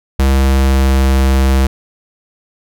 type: tone with pitch glide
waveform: square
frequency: 67.1 to 66.56 Hz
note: C2 to C2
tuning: +44 to +30 cents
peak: -9 dBFS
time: 0.19-1.67 s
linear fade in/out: 5 ms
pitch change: -14 cents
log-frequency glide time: 0.33-0.92 s
effects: none